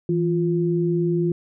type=tone pair together; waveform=sine; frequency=164.81 / 349.2 Hz; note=E3 / F4; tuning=0 / 0 cents; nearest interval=octave + minor second; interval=1300 cents; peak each=-21 dBFS; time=0.09-1.32 s; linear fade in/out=2 ms; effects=none